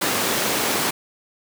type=high-pass noise; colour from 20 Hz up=pink; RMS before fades=-22 dBFS; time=0.01-0.91 s; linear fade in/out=10 ms; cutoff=240 Hz; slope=12 dB/octave; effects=none